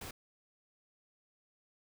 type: noise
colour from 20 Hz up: pink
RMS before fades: -45 dBFS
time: 0.01-0.11 s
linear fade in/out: 5 ms
effects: none

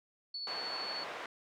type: tone with tremolo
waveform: sine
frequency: 4435 Hz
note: C#8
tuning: in tune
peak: -37 dBFS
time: 0.34-1.04 s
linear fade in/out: 5 ms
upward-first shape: sine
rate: 13 Hz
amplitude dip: 25%
type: band-pass noise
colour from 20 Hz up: pink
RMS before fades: -43 dBFS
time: 0.47-1.26 s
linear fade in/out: 2 ms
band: 560 to 2400 Hz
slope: 12 dB/octave
effects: none

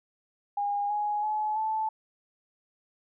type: tone with pitch steps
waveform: sine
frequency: 814 / 833.5 / 853.5 / 873.9 Hz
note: G#5 / G#5 / G#5 / A5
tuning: -35 / +6 / +47 / -12 cents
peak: -26 dBFS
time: 0.57-1.89 s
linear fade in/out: 5 ms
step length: 330 ms
effects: none

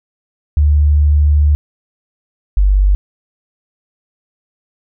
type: tone pair in turn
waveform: sine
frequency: 73.9 / 48.74 Hz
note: D2 / G1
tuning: +11 / -9 cents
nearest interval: perfect fifth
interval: 720 cents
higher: first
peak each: -7 dBFS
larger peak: neither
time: 0.57-1.55 / 2.57-2.95 s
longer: first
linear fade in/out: 0 ms
effects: none

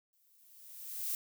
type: noise with exponential growth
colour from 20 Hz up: violet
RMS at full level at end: -34 dBFS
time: 0.13-1.15 s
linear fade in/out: 1 ms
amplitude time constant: 220 ms
effects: none

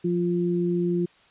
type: tone pair together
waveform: sine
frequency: 175.66 / 348.7 Hz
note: F3 / F4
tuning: +10 / -3 cents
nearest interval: octave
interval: 1187 cents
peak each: -24 dBFS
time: 0.04-1.06 s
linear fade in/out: 10 ms
effects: white hiss -57 dBFS RMS until 1.3 s + resampled to 8000 Hz

